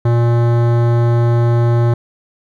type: tone with hard clipping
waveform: sine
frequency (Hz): 118.3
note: A#2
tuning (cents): +26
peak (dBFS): -12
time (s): 0.05-1.94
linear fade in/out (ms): 5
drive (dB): 17
effects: none